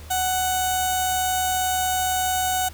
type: tone with notch filter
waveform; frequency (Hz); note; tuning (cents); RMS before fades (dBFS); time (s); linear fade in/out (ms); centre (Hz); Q
15% pulse; 743; F#5; +7; -23; 0.1-2.69; 10; 2000; 0.5
effects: added 77 Hz sine -38 dBFS peak until 2.73 s + pink hiss -46 dBFS RMS until 2.73 s